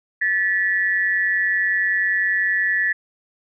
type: tone pair together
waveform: sine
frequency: 1745.2 / 1935 Hz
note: A6 / B6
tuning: -15 / -36 cents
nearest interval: major second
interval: 179 cents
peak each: -19 / -21 dBFS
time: 0.21-2.93 s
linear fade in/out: 10 ms
effects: none